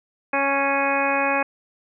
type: harmonic tone with a mistuned harmonic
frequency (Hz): 277.2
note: C#4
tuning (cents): 0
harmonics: 1 / 2 / 3 / 4 / 5 / 6 / 7 / 8 / 9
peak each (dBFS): -29 / -25 / -25 / -27 / -32 / -27 / -36 / -30 / -26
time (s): 0.33-1.43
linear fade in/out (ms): 5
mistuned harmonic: 8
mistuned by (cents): -21
effects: none